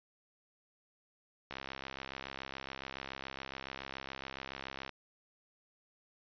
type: click train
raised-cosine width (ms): 0.3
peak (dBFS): -25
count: 228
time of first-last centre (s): 1.51-4.893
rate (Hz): 67.1
effects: resampled to 11025 Hz